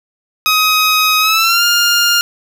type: tone with pitch glide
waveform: 15% pulse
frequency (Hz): 1261 to 1407.3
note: D#6 to F6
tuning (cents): +23 to +13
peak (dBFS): -3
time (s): 0.46-2.21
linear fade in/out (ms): 0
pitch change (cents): +190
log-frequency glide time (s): 1.2-1.64
effects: none